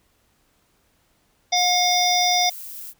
harmonic tone, 718 Hz, F5, 48 cents sharp, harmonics 1 / 3 / 5 / 7 / 8, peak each -20 / -26 / -23 / -24 / -24 dBFS, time 1.52-2.5 s, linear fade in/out 10 ms
violet noise, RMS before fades -36 dBFS, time 1.54-2.94 s, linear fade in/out 50 ms
effects pink hiss -64 dBFS RMS until 2.99 s

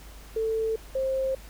sine tone pair in turn, 444.5 / 529.7 Hz, A4 / C5, +18 / +21 cents, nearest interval minor third, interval 303 cents, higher second, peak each -24 dBFS, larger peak neither, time 0.36-0.76 / 0.95-1.35 s, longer neither, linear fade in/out 5 ms, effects added 50 Hz sine -44 dBFS peak until 1.49 s + pink hiss -50 dBFS RMS until 1.49 s

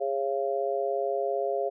harmonic tone, 137.2 Hz, C#3, 17 cents flat, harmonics 3 / 4 / 5, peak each -30 / -30 / -30 dBFS, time 0-1.7 s, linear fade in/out 20 ms, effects none

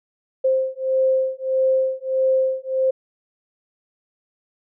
sine beating tone pair, 524 / 525.6 Hz, C5 / C5, +2 / +8 cents, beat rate 1.6 Hz, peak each -20 dBFS, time 0.44-2.91 s, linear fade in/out 10 ms, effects none

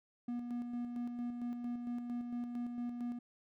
triangle tone with tremolo, 241 Hz, B3, 42 cents flat, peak -34 dBFS, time 0.28-3.19 s, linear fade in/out 5 ms, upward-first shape square, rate 4.4 Hz, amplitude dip 40%, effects none

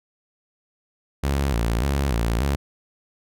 sawtooth tone with vibrato, 63.1 Hz, B1, 38 cents sharp, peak -16 dBFS, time 1.23-2.56 s, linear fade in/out 10 ms, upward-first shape square, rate 1.7 Hz, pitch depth 170 cents each way, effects none

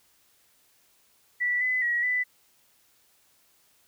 sine tone with pitch steps, 1960 / 2011 / 1913 / 1992 Hz, B6 / B6 / A#6 / B6, -14 / +31 / +44 / +14 cents, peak -23 dBFS, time 1.4-2.24 s, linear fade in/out 20 ms, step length 210 ms, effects white hiss -64 dBFS RMS until 3.87 s

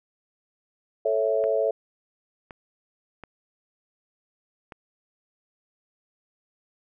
sine chord, A major, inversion none, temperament equal, 440 / 554.4 / 659.3 Hz, A4 / C#5 / E5, 0 / 0 / 0 cents, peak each -25 dBFS, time 1.05-1.71 s, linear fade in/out 5 ms
clicks, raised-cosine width 0.5 ms, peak -25 dBFS, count 4, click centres 1.44 / 2.508 / 3.237 / 4.722 s
effects none

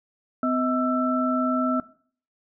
sine tone cluster, 253.8 / 638 / 1329 Hz, B3 / D#5 / E6, +47 / +43 / +14 cents, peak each -23 / -28 / -26 dBFS, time 0.43-1.8 s, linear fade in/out 2 ms, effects noise-tail reverb RT60 0.5 s tail -18 dB re dry

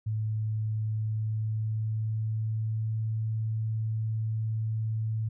sine tone with pitch glide, 108.7 to 110.34 Hz, A2 to A2, -21 to +5 cents, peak -27 dBFS, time 0.06-5.29 s, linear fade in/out 10 ms, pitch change +26 cents, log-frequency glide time 0.86-2.98 s, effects none

